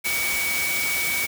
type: tone in noise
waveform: sine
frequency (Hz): 2259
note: C#7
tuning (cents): +32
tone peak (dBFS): -24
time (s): 0.04-1.27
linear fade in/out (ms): 20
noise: white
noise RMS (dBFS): -27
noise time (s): 0.04-1.27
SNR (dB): 0
effects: none